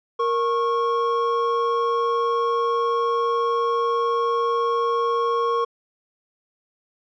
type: tone pair together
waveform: triangle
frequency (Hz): 467.1 / 1096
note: A#4 / C#6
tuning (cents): +3 / -20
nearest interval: octave + minor third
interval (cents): 1477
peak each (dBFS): -20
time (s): 0.19-5.65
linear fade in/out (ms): 10
effects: resampled to 16000 Hz